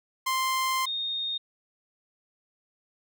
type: tone pair in turn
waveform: sawtooth / sine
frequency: 1046.5 / 3691 Hz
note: C6 / A#7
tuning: 0 / -18 cents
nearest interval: octave + minor seventh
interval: 2182 cents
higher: second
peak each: -21 / -28 dBFS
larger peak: first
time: 0.26-0.86 / 0.86-1.38 s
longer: first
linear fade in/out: 10 ms
effects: none